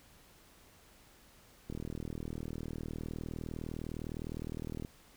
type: click train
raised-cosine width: 3 ms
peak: -27 dBFS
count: 126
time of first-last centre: 1.7-4.849 s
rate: 39.7 Hz
effects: pink hiss -61 dBFS RMS until 5.16 s